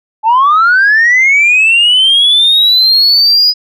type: linear sweep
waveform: sine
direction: up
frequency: 851 to 4978 Hz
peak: -3 dBFS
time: 0.23-3.54 s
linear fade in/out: 50 ms
effects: tanh soft clip ceiling -2 dBFS